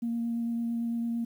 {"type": "tone with vibrato", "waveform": "sine", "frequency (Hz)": 233.1, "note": "A#3", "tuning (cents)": 0, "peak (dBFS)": -27, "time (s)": [0.02, 1.25], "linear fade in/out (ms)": 10, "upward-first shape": "triangle", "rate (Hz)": 8.9, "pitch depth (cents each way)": 13, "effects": ["tanh soft clip ceiling -23 dBFS", "10-bit"]}